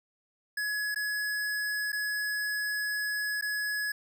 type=tone with dropouts; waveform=square; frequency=1688 Hz; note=G#6; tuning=28 cents sharp; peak=-30 dBFS; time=0.57-3.92 s; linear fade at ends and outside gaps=5 ms; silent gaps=0.946-0.959 / 1.92-1.928 / 3.412-3.423 s; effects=none